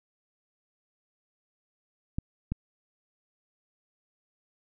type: clicks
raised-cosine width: 5 ms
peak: -17 dBFS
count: 2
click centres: 2.185 / 2.52 s
effects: none